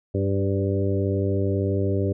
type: harmonic tone with a mistuned harmonic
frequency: 98 Hz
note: G2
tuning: in tune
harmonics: 1 / 2 / 3 / 4 / 5 / 6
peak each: -23 / -30 / -29 / -27 / -31 / -33 dBFS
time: 0.14-2.13 s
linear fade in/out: 10 ms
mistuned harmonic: 5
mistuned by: +19 cents
effects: none